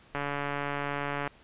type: click train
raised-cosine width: 0.5 ms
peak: -17 dBFS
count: 162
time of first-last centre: 0.15-1.276 s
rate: 143 Hz
effects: pink hiss -57 dBFS RMS until 1.43 s + resampled to 8000 Hz